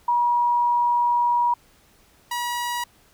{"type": "tone pair in turn", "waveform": ["sine", "sawtooth"], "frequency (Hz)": [960, 963.7], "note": ["B5", "B5"], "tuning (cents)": [-49, -43], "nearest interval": "unison", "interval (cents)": 6, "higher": "second", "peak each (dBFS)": [-17, -21], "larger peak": "first", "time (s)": [[0.08, 1.54], [2.31, 2.84]], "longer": "first", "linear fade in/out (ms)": 5, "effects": ["pink hiss -57 dBFS RMS until 3.13 s"]}